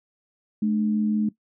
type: tone pair together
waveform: sine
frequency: 213.6 / 299.4 Hz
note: G#3 / D4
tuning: +49 / +33 cents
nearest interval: tritone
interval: 584 cents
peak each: -20 / -30 dBFS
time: 0.62-1.29 s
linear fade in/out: 5 ms
effects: noise-tail reverb RT60 0.1 s tail -17 dB re dry